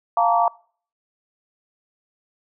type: chord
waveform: sine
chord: Bb major seventh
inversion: second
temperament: equal with one note detuned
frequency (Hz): 698.5 / 880 / 932.3 / 1151.1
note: F5 / A5 / Bb5 / D6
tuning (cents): 0 / 0 / 0 / -35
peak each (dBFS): -18 / -24 / -20 / -22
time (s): 0.17-0.48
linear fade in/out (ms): 2
effects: noise-tail reverb RT60 0.5 s tail -25 dB re dry